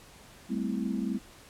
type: chord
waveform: sine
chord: A minor seventh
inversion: third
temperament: equal with one note detuned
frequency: 196 / 220 / 257.9 / 329.6 Hz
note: G3 / A3 / C4 / E4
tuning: 0 / 0 / -25 / 0 cents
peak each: -33 / -33 / -34 / -38 dBFS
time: 0.49-1.19 s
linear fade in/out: 20 ms
effects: pink hiss -53 dBFS RMS until 1.49 s + low-pass 12000 Hz 12 dB/octave